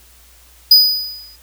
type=tone with exponential decay; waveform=square; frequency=4963 Hz; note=D#8; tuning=5 cents flat; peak=-3 dBFS; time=0.71-1.36 s; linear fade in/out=5 ms; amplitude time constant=140 ms; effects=added 60 Hz sine -48 dBFS peak until 1.42 s + white hiss -48 dBFS RMS until 1.42 s